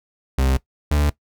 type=tone pair in turn; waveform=40% pulse; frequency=65.9 / 73.52 Hz; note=C2 / D2; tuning=+13 / +2 cents; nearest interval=major second; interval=189 cents; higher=second; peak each=-15 dBFS; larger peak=neither; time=0.38-0.57 / 0.91-1.1 s; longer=neither; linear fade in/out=5 ms; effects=noise-tail reverb RT60 0.1 s tail -18 dB re dry